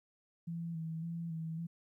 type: tone with vibrato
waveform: sine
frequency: 164.81 Hz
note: E3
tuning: in tune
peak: -37 dBFS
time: 0.47-1.67 s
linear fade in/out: 10 ms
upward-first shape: square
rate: 1.8 Hz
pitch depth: 32 cents each way
effects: 13-bit